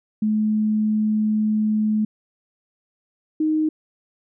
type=tone pair in turn; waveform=sine; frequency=214.5 / 310.9 Hz; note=A3 / D#4; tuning=-44 / -1 cents; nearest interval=tritone; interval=643 cents; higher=second; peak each=-17 dBFS; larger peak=neither; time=0.22-2.05 / 3.4-3.69 s; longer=first; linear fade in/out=5 ms; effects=none